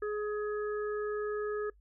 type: harmonic tone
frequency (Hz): 420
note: G#4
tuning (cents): +19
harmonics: 1 / 3 / 4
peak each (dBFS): -32 / -42 / -44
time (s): 0.02-1.7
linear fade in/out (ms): 5
effects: noise-tail reverb RT60 0.1 s tail -23 dB re dry + added 50 Hz sine -59 dBFS peak until 1.8 s